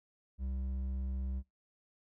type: tone with hard clipping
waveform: sine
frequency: 65.41 Hz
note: C2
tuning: in tune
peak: -36 dBFS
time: 0.38-1.43 s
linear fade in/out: 50 ms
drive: 6 dB
effects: noise-tail reverb RT60 0.2 s tail -22 dB re dry